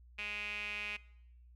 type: tone with band-pass filter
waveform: sawtooth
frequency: 207.7 Hz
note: G#3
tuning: in tune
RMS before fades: -41 dBFS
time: 0.18-0.97 s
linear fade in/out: 10 ms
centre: 2500 Hz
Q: 8
effects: noise-tail reverb RT60 0.8 s tail -21 dB re dry + added 60 Hz sine -56 dBFS peak until 1.55 s